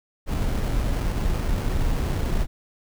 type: noise with sample-and-hold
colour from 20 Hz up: brown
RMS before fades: -23 dBFS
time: 0.26-2.47 s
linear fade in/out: 50 ms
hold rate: 3675 Hz
effects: none